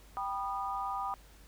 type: chord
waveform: sine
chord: G augmented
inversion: none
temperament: just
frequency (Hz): 784 / 980 / 1225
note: G5 / B5 / D#6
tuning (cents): 0 / -14 / -27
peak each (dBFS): -37 / -38 / -37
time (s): 0.17-1.14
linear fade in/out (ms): 0
effects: added 50 Hz sine -55 dBFS peak until 1.47 s + pink hiss -60 dBFS RMS until 1.47 s